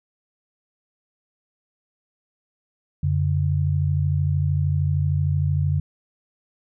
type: tone pair together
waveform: sine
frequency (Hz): 90.2 / 143.3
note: F#2 / D3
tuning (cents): -44 / -42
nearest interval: minor sixth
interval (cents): 802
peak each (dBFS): -21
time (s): 3.03-5.8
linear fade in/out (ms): 5
effects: none